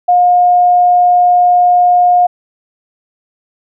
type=tone; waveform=sine; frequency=714 Hz; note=F5; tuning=38 cents sharp; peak=-5 dBFS; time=0.08-2.27 s; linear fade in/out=10 ms; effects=none